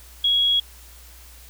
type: tone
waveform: sine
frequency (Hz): 3322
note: G#7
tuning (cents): 0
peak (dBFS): -16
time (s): 0.24-0.6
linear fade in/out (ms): 5
effects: added 60 Hz sine -45 dBFS peak until 1.49 s + white hiss -48 dBFS RMS until 1.49 s